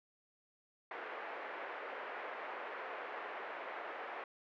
pink band-pass noise, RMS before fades -45 dBFS, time 0.91-4.24 s, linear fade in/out 2 ms, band 450 to 2200 Hz, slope 24 dB/octave, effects none

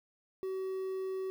triangle tone with quantisation, 379.1 Hz, F#4, 42 cents sharp, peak -32 dBFS, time 0.43-1.3 s, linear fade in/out 0 ms, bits 10, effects none

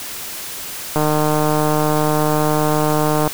click train, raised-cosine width 1 ms, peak -4 dBFS, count 353, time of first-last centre 0.96-3.276 s, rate 152 Hz, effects white hiss -29 dBFS RMS until 3.33 s

